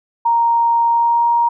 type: tone with pitch glide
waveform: sine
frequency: 932.3 to 940.4 Hz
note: A#5 to A#5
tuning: 0 to +15 cents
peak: -11 dBFS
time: 0.25-1.49 s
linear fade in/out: 10 ms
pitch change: +15 cents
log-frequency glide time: 0.89-1.28 s
effects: none